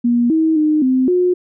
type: tone with pitch steps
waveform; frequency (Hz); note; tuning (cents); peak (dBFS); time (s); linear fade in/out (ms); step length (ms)
sine; 239.1 / 319.4 / 306 / 258.6 / 360.2; A#3 / D#4 / D#4 / C4 / F#4; +44 / +45 / -29 / -20 / -46; -11; 0.04-1.34; 10; 260
effects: none